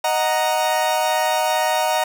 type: chord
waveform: 40% pulse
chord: D# minor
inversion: none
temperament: equal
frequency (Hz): 622.3 / 740 / 932.3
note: D#5 / F#5 / A#5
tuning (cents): 0 / 0 / 0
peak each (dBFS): -21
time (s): 0.04-2.04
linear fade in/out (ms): 5
effects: none